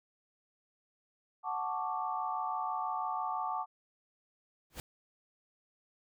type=chord; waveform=sine; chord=D major seventh; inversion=first; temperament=equal; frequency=740 / 880 / 1108.7 / 1174.7 Hz; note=F#5 / A5 / C#6 / D6; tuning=0 / 0 / 0 / 0 cents; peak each=-38 / -37 / -41 / -38 dBFS; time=1.43-3.66 s; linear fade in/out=50 ms
type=noise with exponential growth; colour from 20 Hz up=pink; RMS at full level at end=-37 dBFS; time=4.7-4.8 s; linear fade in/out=1 ms; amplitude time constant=21 ms
effects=none